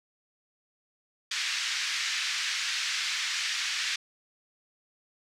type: band-pass noise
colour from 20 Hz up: pink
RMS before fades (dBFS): -31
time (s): 1.31-3.96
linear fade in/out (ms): 5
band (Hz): 1700 to 6300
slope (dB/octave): 24
effects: none